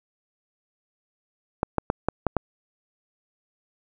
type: clicks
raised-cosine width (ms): 1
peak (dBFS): -7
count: 6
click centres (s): 1.631 / 1.783 / 1.901 / 2.086 / 2.267 / 2.367
effects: none